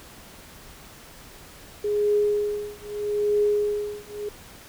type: tone with tremolo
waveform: sine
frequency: 415.3 Hz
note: G#4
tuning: in tune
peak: -17 dBFS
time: 1.84-4.29 s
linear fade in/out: 5 ms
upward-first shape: triangle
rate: 0.79 Hz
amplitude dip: 100%
effects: pink hiss -46 dBFS RMS until 4.68 s